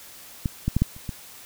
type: clicks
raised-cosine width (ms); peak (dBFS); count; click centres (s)
5; -11 / -10 / -8 / -6 / -30 / -17; 6; 0.458 / 0.68 / 0.766 / 0.82 / 0.965 / 1.092
effects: white hiss -45 dBFS RMS until 1.45 s